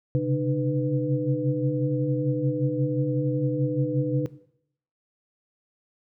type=tone cluster; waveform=sine; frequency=131.1 / 137.1 / 142.3 / 303.8 / 495.7 Hz; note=C3 / C#3 / C#3 / D#4 / B4; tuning=+4 / -19 / +46 / -41 / +6 cents; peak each=-28 dBFS; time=0.15-4.26 s; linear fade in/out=0 ms; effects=noise-tail reverb RT60 0.7 s tail -17 dB re dry